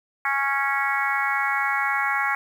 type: harmonic tone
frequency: 276.2 Hz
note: C#4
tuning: 6 cents flat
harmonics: 3 / 4 / 5 / 6 / 7 / 8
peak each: -28 / -28 / -28 / -28 / -28 / -28 dBFS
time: 0.25-2.35 s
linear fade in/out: 2 ms
effects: 8-bit